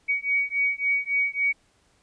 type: beating tone pair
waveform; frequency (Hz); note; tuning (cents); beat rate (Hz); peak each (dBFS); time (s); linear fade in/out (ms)
sine; 2251 / 2254.6; C#7 / C#7; +26 / +29; 3.6; -25; 0.08-1.53; 20
effects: pink hiss -64 dBFS RMS until 2.02 s + resampled to 22050 Hz